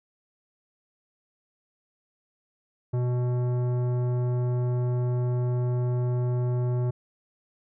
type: tone with tanh clipping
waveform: sine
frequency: 123.47 Hz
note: B2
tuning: in tune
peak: -25 dBFS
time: 2.93-6.91 s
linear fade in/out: 10 ms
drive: 14 dB
effects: none